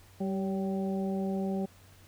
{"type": "harmonic tone with a mistuned harmonic", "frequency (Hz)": 193.5, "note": "G3", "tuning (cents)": -22, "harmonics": [1, 2, 3, 4], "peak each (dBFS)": [-30, -36, -40, -42], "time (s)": [0.2, 1.66], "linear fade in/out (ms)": 10, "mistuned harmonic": 3, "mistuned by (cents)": -43, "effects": ["added 94 Hz sine -57 dBFS peak until 2.07 s", "pink hiss -59 dBFS RMS until 2.07 s"]}